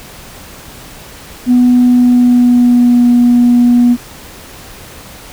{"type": "tone with pitch glide", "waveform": "sine", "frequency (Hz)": [246.9, 242.2], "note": ["B3", "B3"], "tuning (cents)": [0, -34], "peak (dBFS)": -3, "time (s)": [1.46, 3.97], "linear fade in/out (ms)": 50, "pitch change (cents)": -34, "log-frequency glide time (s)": [1.86, 3.07], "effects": ["tanh soft clip ceiling -1 dBFS", "pink hiss -33 dBFS RMS until 5.32 s"]}